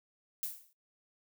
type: noise with exponential decay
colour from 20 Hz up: violet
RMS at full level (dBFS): -34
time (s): 0.43-0.73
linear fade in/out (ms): 0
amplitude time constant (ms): 65
effects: noise-tail reverb RT60 0.1 s tail -19 dB re dry